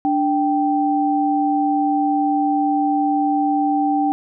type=tone pair together; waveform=sine; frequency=293.7 / 781.4 Hz; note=D4 / G5; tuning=0 / -6 cents; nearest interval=octave + perfect fourth; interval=1694 cents; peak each=-18 dBFS; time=0.05-4.12 s; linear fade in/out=0 ms; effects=none